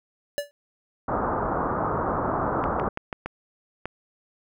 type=tone with exponential decay; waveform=square; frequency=578 Hz; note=D5; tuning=28 cents flat; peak=-21 dBFS; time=0.38-0.51 s; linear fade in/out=0 ms; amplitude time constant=27 ms
type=low-pass noise; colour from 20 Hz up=white; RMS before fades=-26 dBFS; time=1.08-2.89 s; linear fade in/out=5 ms; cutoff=1300 Hz; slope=48 dB/octave
type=clicks; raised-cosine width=0.5 ms; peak=-15 dBFS; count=6; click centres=2.64 / 2.798 / 2.974 / 3.128 / 3.26 / 3.856 s
effects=none